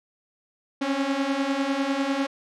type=beating tone pair; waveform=sawtooth; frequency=267.9 / 277.9 Hz; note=C4 / C#4; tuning=+41 / +4 cents; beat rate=10 Hz; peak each=-24 / -21 dBFS; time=0.81-2.27 s; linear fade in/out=10 ms; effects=low-pass 5000 Hz 12 dB/octave